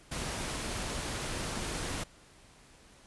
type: noise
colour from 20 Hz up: pink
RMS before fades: -36 dBFS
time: 0.11-2.04 s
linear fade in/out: 10 ms
effects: pink hiss -58 dBFS RMS until 3.06 s + resampled to 24000 Hz